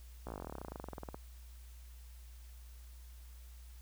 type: slowing click train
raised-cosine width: 1 ms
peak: -29 dBFS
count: 28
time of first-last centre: 0.27-1.145 s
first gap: 16 ms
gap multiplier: 1.05
effects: added 60 Hz sine -50 dBFS peak until 3.81 s + white hiss -64 dBFS RMS until 3.81 s

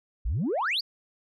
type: exponential sweep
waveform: sine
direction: up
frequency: 44.7 to 4978 Hz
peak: -23 dBFS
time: 0.25-0.81 s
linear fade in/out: 10 ms
effects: tanh soft clip ceiling -22 dBFS

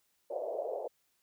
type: band-pass noise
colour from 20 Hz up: pink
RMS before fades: -37 dBFS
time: 0.3-0.88 s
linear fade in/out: 10 ms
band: 460 to 680 Hz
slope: 48 dB/octave
effects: white hiss -75 dBFS RMS until 1.22 s

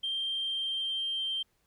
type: tone with pitch glide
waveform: sine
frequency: 3167 to 3145 Hz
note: G7 to G7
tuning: +17 to +5 cents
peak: -29 dBFS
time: 0.03-1.43 s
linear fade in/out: 10 ms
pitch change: -12 cents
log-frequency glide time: 0.38-1.29 s
effects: tanh soft clip ceiling -25 dBFS + pink hiss -73 dBFS RMS until 1.66 s

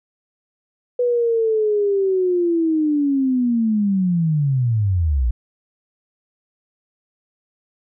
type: linear sweep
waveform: sine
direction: down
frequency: 493.9 to 55 Hz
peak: -15 dBFS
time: 0.99-5.31 s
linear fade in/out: 5 ms
effects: none

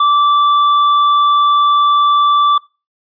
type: tone with hard clipping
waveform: sine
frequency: 1165 Hz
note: D6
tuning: 14 cents flat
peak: -10 dBFS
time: 0-2.58 s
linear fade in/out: 5 ms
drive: 7 dB
effects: noise-tail reverb RT60 0.3 s tail -23 dB re dry + resampled to 11025 Hz

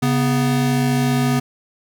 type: tone pair together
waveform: square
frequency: 137.4 / 247.2 Hz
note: C#3 / B3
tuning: -15 / +2 cents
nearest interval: minor seventh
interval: 1017 cents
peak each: -19 dBFS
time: 0.02-1.4 s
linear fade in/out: 10 ms
effects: none

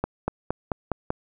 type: accelerating click train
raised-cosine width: 1 ms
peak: -10 dBFS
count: 6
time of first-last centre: 0.04-1.104 s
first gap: 240 ms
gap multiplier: 0.94
effects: none

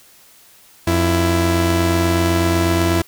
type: tone pair together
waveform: sawtooth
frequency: 88.12 / 332.7 Hz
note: F2 / E4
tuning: +16 / +16 cents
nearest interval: octave + major seventh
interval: 2300 cents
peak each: -13 dBFS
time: 0.87-3.02 s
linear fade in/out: 5 ms
effects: white hiss -48 dBFS RMS until 3.07 s

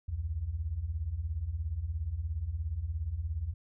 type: beating tone pair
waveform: sine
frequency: 67.2 / 84.2 Hz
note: C2 / E2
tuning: +47 / +37 cents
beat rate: 17 Hz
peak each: -37 / -33 dBFS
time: 0.08-3.54 s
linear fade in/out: 10 ms
effects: none

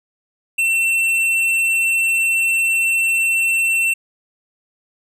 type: tone with hard clipping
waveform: sine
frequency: 2697 Hz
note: E7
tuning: 39 cents sharp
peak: -16 dBFS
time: 0.58-3.94 s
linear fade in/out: 10 ms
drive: 8 dB
effects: none

